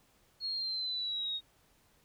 sine exponential sweep, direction down, 4322 to 3729 Hz, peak -33 dBFS, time 0.4-1.41 s, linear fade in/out 50 ms, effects pink hiss -68 dBFS RMS until 2.04 s

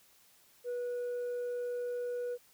sine tone, 487.5 Hz, B4, 23 cents flat, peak -31 dBFS, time 0.64-2.38 s, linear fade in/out 50 ms, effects tanh soft clip ceiling -33 dBFS + white hiss -64 dBFS RMS until 2.53 s

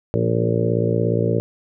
harmonic tone with a mistuned harmonic, 57.1 Hz, A#1, 35 cents flat, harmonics 2 / 3 / 4 / 5 / 6 / 7 / 8 / 9 / 10, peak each -21 / -24 / -29 / -31 / -27 / -26 / -23 / -31 / -28 dBFS, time 0.14-1.4 s, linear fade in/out 0 ms, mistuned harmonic 4, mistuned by +36 cents, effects none

